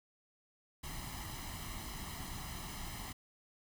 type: noise with comb filter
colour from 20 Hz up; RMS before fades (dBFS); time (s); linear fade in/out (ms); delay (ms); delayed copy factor
pink; -44; 0.83-3.13; 10; 0.99; +0.7
effects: none